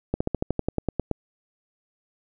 slowing click train, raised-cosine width 2 ms, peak -10 dBFS, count 12, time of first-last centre 0.14-1.113 s, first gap 65 ms, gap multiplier 1.06, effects none

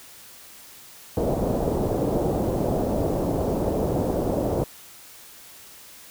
white low-pass noise, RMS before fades -24 dBFS, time 1.17-4.64 s, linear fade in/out 2 ms, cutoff 620 Hz, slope 24 dB/octave, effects white hiss -46 dBFS RMS until 6.1 s

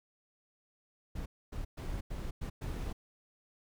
brown noise bursts at uneven times, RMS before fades -38 dBFS, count 6, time 1.15-1.26 / 1.52-1.65 / 1.77-2.01 / 2.1-2.31 / 2.41-2.5 / 2.61-2.93 s, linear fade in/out 10 ms, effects none

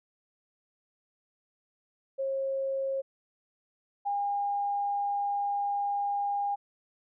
sine tone pair in turn, 540 / 809.1 Hz, C#5 / G#5, -45 / -45 cents, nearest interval perfect fifth, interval 700 cents, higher second, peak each -28 / -27 dBFS, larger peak second, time 2.18-3.02 / 4.05-6.56 s, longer second, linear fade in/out 20 ms, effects none

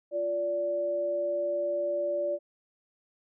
sine tone pair together, 348.8 / 580.5 Hz, F4 / D5, -2 / -20 cents, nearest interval major sixth, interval 882 cents, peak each -36 / -27 dBFS, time 0.11-2.39 s, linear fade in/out 50 ms, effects none

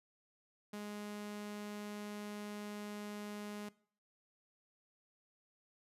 sawtooth tone, 207.7 Hz, G#3, in tune, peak -39 dBFS, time 0.73-3.69 s, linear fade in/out 5 ms, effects noise-tail reverb RT60 0.5 s tail -20 dB re dry + resampled to 32000 Hz

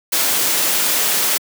white noise, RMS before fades -17 dBFS, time 0.12-1.38 s, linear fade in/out 10 ms, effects high-pass 200 Hz 12 dB/octave

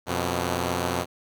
5% pulse tone pair together, 88.39 / 125 Hz, F2 / B2, +21 / +21 cents, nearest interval tritone, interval 600 cents, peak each -15 / -18 dBFS, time 0.06-1.06 s, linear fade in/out 50 ms, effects none

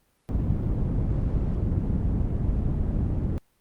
white low-pass noise, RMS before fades -25 dBFS, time 0.29-3.38 s, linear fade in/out 0 ms, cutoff 130 Hz, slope 12 dB/octave, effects pink hiss -68 dBFS RMS until 3.6 s + Opus 32 kbps

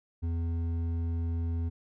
triangle tone with hard clipping, 83.7 Hz, E2, 27 cents sharp, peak -30 dBFS, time 0.22-1.7 s, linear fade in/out 20 ms, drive 11 dB, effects none

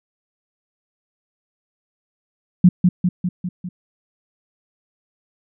sine tone with echo, 179.5 Hz, F3, 48 cents sharp, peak -5 dBFS, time 2.64-2.69 s, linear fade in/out 5 ms, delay 200 ms, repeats 5, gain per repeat -4 dB, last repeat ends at 3.69 s, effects none

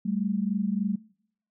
sine tone pair together, 194.7 / 218.1 Hz, G3 / A3, -12 / -15 cents, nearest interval major second, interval 197 cents, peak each -27 / -28 dBFS, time 0.05-0.96 s, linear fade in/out 10 ms, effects noise-tail reverb RT60 0.7 s tail -25 dB re dry

